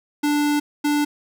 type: tone pair in turn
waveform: square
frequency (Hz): 293.7 / 293.7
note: D4 / D4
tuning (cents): 0 / 0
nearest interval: unison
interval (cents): 0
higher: neither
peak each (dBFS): -18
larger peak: neither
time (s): 0.23-0.6 / 0.84-1.05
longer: first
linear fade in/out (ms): 10
effects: none